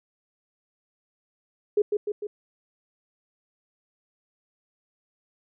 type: tone with echo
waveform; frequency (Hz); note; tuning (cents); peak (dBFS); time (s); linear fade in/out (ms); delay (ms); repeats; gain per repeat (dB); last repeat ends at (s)
sine; 415.3; G#4; 0; -17; 1.77-1.82; 5; 150; 3; -4; 2.27
effects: none